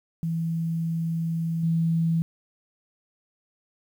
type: tone with level steps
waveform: sine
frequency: 164.81 Hz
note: E3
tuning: in tune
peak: -24 / -20 dBFS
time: 0.23-2.22 s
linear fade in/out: 0 ms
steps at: 1.63 s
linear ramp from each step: 5 ms
effects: 9-bit